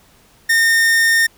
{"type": "tone", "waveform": "45% pulse", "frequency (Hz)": 1826, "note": "A#6", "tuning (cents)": -36, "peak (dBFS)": -11, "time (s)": [0.49, 1.27], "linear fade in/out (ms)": 10, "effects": ["pink hiss -51 dBFS RMS until 1.37 s"]}